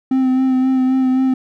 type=tone with vibrato; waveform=triangle; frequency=260 Hz; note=C4; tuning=11 cents flat; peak=-10 dBFS; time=0.11-1.34 s; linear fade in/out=5 ms; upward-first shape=sine; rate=3.8 Hz; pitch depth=21 cents each way; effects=none